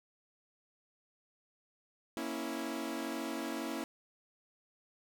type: chord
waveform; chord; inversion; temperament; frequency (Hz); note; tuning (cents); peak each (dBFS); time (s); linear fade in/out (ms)
sawtooth; A# diminished; none; equal with one note detuned; 235.1 / 277.2 / 329.6; A#3 / C#4 / E4; +15 / 0 / 0; -38 / -37 / -36; 2.17-3.84; 0
effects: none